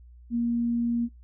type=tone; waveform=sine; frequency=235.8 Hz; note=A#3; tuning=20 cents sharp; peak=-23 dBFS; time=0.3-1.09 s; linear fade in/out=50 ms; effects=noise-tail reverb RT60 0.2 s tail -26 dB re dry + added 60 Hz sine -47 dBFS peak until 1.23 s